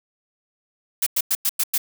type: noise bursts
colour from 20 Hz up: blue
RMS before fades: -20 dBFS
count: 6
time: 1.02-1.78 s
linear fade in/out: 5 ms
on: 45 ms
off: 98 ms
effects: none